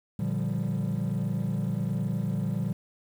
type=chord; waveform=triangle; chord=G minor seventh; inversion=first; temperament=equal; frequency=116.54 / 146.83 / 174.61 / 196 Hz; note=Bb2 / D3 / F3 / G3; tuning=0 / 0 / 0 / 0 cents; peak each=-29 dBFS; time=0.19-2.73 s; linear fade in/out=5 ms; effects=tanh soft clip ceiling -20 dBFS + 9-bit